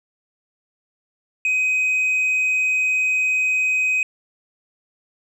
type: tone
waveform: sine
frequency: 2517 Hz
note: D#7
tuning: 19 cents sharp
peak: -14 dBFS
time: 1.45-4.03 s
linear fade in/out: 2 ms
effects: tanh soft clip ceiling -16 dBFS